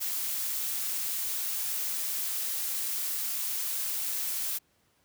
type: noise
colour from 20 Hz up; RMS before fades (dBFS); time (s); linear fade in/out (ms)
blue; -32; 0-4.59; 20
effects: pink hiss -69 dBFS RMS until 5.04 s + high-pass 60 Hz 12 dB/octave